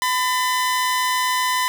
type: tone pair together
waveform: sawtooth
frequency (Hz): 1006.8 / 1794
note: B5 / A6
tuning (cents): +33 / +33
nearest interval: minor seventh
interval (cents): 1000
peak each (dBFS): -15 / -24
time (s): 0.02-1.68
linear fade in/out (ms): 0
effects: none